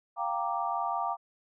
sine chord, G minor seventh, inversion third, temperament equal, 698.5 / 784 / 932.3 / 1174.7 Hz, F5 / G5 / Bb5 / D6, 0 / 0 / 0 / 0 cents, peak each -34 dBFS, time 0.16-1.17 s, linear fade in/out 50 ms, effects none

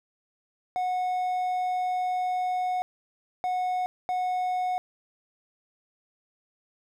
triangle tone bursts at uneven times, 732 Hz, F#5, 19 cents flat, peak -23 dBFS, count 3, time 0.76-2.82 / 3.44-3.86 / 4.09-4.78 s, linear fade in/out 0 ms, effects none

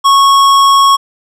sine tone with hard clipping, 1102 Hz, C#6, 11 cents flat, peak -6 dBFS, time 0.04-0.97 s, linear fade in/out 20 ms, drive 14 dB, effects none

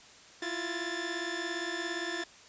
sawtooth tone cluster, 333.6 / 351 / 1708 / 1773 Hz, E4 / F4 / G#6 / A6, +21 / +9 / +48 / +13 cents, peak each -35 / -35 / -38 / -34 dBFS, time 0.42-2.24 s, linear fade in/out 5 ms, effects white hiss -54 dBFS RMS until 2.48 s + resampled to 16000 Hz

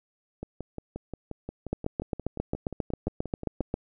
two click trains, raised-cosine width 2 ms, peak -22 / -14 dBFS, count 19 / 16, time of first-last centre 0.43-3.61 / 1.73-3.741 s, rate 5.66 / 7.46 Hz, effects none

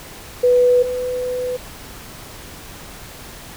sine tone pair in turn, 493.9 / 500.2 Hz, B4 / B4, 0 / +22 cents, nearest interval unison, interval 22 cents, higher second, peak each -10 / -20 dBFS, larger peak first, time 0.43-0.83 / 0.83-1.57 s, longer second, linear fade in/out 10 ms, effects pink hiss -37 dBFS RMS until 3.56 s

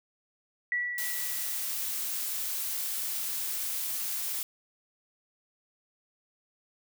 sine tone with exponential decay, 1949 Hz, B6, 23 cents flat, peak -25 dBFS, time 0.72-1.92 s, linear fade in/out 1 ms, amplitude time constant 260 ms
blue noise, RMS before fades -33 dBFS, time 0.98-4.43 s, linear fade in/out 2 ms
effects none

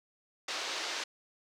white band-pass noise, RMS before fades -37 dBFS, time 0.48-1.04 s, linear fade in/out 5 ms, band 340 to 5400 Hz, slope 24 dB/octave, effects none

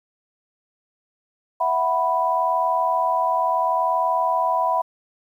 sine chord, E suspended second, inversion none, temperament equal, 659.3 / 740 / 987.8 Hz, E5 / F#5 / B5, 0 / 0 / 0 cents, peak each -24 / -24 / -20 dBFS, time 1.6-4.82 s, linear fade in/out 10 ms, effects 9-bit

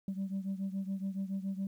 sine beating tone pair, 191.8 / 198.9 Hz, G3 / G3, -37 / +25 cents, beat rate 7.1 Hz, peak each -34 / -37 dBFS, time 0.08-1.67 s, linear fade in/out 2 ms, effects tanh soft clip ceiling -30 dBFS + 11-bit

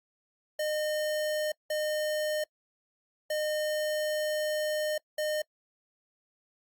square tone bursts at uneven times, 610 Hz, D#5, 34 cents flat, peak -29 dBFS, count 4, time 0.59-1.52 / 1.7-2.44 / 3.3-4.98 / 5.18-5.42 s, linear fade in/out 5 ms, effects noise-tail reverb RT60 0.1 s tail -26 dB re dry + Opus 48 kbps

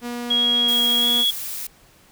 sawtooth tone, 240.7 Hz, B3, 44 cents flat, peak -23 dBFS, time 0.01-1.25 s, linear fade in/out 50 ms
sine tone with pitch glide, 3298 to 3348 Hz, G#7 to G#7, -13 to +13 cents, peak -16 dBFS, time 0.3-1.31 s, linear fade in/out 10 ms, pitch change +26 cents, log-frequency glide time 0.99-1.07 s
blue noise, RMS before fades -30 dBFS, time 0.68-1.67 s, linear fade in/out 5 ms
effects pink hiss -53 dBFS RMS until 2.11 s

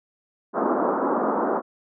pink band-pass noise, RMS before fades -23 dBFS, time 0.53-1.62 s, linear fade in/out 50 ms, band 220 to 1300 Hz, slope 48 dB/octave, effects none

